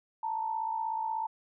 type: tone pair together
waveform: sine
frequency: 885.5 / 942 Hz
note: A5 / A#5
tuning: +11 / +18 cents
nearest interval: minor second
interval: 107 cents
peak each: -31 / -37 dBFS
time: 0.23-1.27 s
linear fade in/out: 5 ms
effects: none